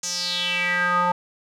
square tone with band-pass filter sweep, 177.6 Hz, F3, 29 cents sharp, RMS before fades -23 dBFS, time 0.03-1.12 s, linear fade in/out 5 ms, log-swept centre 6600 to 960 Hz, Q 5.1, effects none

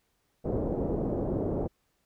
white low-pass noise, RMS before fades -30 dBFS, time 0.44-1.68 s, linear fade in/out 20 ms, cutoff 530 Hz, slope 24 dB/octave, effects pink hiss -74 dBFS RMS until 2.05 s

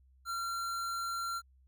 square tone, 1370 Hz, F6, 34 cents flat, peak -35 dBFS, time 0.25-1.42 s, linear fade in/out 50 ms, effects added 65 Hz sine -61 dBFS peak until 1.67 s

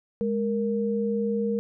sine tone pair together, 207.5 / 466.2 Hz, G#3 / A#4, -1 / 0 cents, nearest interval octave + major second, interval 1401 cents, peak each -26 dBFS, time 0.21-1.59 s, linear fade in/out 0 ms, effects none

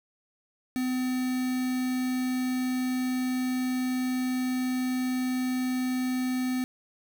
triangle tone with quantisation, 254.5 Hz, C4, 48 cents flat, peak -24 dBFS, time 0.76-6.64 s, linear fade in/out 0 ms, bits 6, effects none

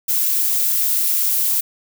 violet noise, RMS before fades -18 dBFS, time 0.08-1.61 s, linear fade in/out 10 ms, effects none

